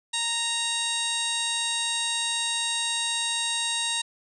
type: harmonic tone with a mistuned harmonic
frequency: 928 Hz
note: A#5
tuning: 8 cents flat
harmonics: 1 / 2 / 3 / 4 / 5 / 6 / 7 / 8 / 9 / 10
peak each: -36 / -36 / -34 / -28 / -39 / -40 / -39 / -38 / -33 / -38 dBFS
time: 0.13-4.02 s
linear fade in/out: 10 ms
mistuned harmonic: 4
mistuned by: +32 cents
effects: none